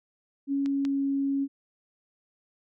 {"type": "tone with pitch glide", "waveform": "sine", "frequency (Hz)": [277.9, 276.1], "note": ["C#4", "C#4"], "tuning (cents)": [4, -7], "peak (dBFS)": -24, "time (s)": [0.47, 1.48], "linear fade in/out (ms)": 50, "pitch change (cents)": -11, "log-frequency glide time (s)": [0.6, 1.02]}
{"type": "clicks", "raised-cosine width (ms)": 0.2, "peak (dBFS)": [-25, -22], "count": 2, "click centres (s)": [0.66, 0.851]}
{"effects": []}